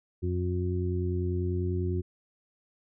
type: harmonic tone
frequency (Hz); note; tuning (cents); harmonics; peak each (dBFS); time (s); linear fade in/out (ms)
90.1; F#2; -45; 1 / 2 / 3 / 4; -28 / -36 / -39 / -33; 0.22-2.02; 20
effects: none